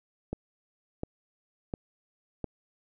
click train, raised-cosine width 2 ms, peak -19 dBFS, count 4, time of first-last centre 0.33-2.443 s, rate 1.42 Hz, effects none

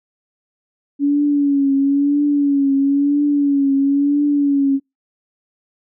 sine tone with vibrato, 282.5 Hz, C#4, 33 cents sharp, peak -12 dBFS, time 0.99-4.8 s, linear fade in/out 50 ms, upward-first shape triangle, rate 1 Hz, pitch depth 59 cents each way, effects noise-tail reverb RT60 0.2 s tail -26 dB re dry

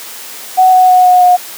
sine tone with pitch steps, 745 / 739 / 733 / 727.1 / 721.3 Hz, F#5 / F#5 / F#5 / F#5 / F#5, +12 / -2 / -16 / -30 / -44 cents, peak -3 dBFS, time 0.57-1.37 s, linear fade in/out 20 ms, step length 160 ms, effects white hiss -28 dBFS RMS until 1.57 s + high-pass 300 Hz 12 dB/octave

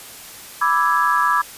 sine chord, E dominant seventh, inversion second, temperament equal, 987.8 / 1174.7 / 1318.5 / 1661.2 Hz, B5 / D6 / E6 / G#6, 0 / 0 / 0 / 0 cents, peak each -20 / -18 / -22 / -21 dBFS, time 0.61-1.42 s, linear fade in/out 10 ms, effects white hiss -38 dBFS RMS until 1.57 s + resampled to 32000 Hz

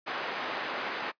white band-pass noise, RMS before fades -35 dBFS, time 0.06-1.12 s, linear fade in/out 20 ms, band 320 to 1900 Hz, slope 12 dB/octave, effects noise-tail reverb RT60 0.1 s tail -20 dB re dry + resampled to 11025 Hz

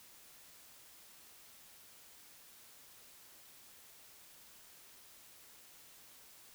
silence, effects white hiss -59 dBFS RMS until 6.54 s

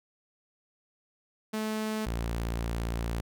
sawtooth tone pair in turn, 216.8 / 57.42 Hz, A3 / A#1, -25 / -25 cents, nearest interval octave + major seventh, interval 2300 cents, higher first, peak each -26 dBFS, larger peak neither, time 1.53-2.06 / 2.06-3.21 s, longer second, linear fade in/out 10 ms, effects none

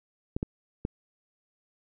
clicks, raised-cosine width 3 ms, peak -16 dBFS, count 3, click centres 0.365 / 0.429 / 0.851 s, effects none

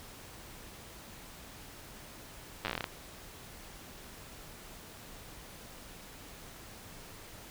slowing click train, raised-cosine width 0.3 ms, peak -17 dBFS, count 11, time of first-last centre 2.65-2.842 s, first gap 9 ms, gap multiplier 1.16, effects pink hiss -50 dBFS RMS until 7.5 s

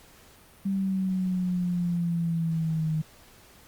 sine exponential sweep, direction down, 196 to 155.56 Hz, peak -24 dBFS, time 0.65-3.02 s, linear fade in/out 10 ms, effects pink hiss -54 dBFS RMS until 3.67 s + Opus 48 kbps

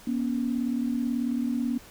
sine tone pair together, 240.3 / 278.6 Hz, B3 / C#4, -47 / +9 cents, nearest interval minor third, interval 256 cents, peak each -26 / -30 dBFS, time 0.07-1.78 s, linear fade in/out 5 ms, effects pink hiss -50 dBFS RMS until 1.9 s

